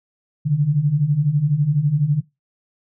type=beating tone pair; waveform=sine; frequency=138.59 / 150.59 Hz; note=C#3 / D3; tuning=0 / +44 cents; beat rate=12 Hz; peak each=-20 / -16 dBFS; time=0.45-2.21 s; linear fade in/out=20 ms; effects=noise-tail reverb RT60 0.2 s tail -19 dB re dry